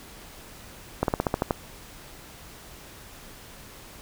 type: slowing click train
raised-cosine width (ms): 1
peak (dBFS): -8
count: 8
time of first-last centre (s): 1.03-1.508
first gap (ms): 52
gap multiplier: 1.09
effects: pink hiss -46 dBFS RMS until 4.01 s